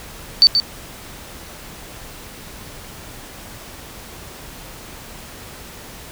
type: tone with echo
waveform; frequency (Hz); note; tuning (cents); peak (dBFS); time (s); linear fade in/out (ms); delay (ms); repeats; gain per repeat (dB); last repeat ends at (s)
sine; 4550; C#8; +44; -5; 0.42-0.47; 0; 130; 1; -7; 0.6
effects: pink hiss -37 dBFS RMS until 6.11 s